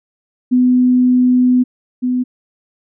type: tone pair in turn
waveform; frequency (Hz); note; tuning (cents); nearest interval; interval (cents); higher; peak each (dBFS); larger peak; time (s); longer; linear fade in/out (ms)
sine; 250.6 / 250.6; B3 / B3; +25 / +25; unison; 0; neither; -8 / -13; first; 0.51-1.64 / 2.02-2.24; first; 20
effects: none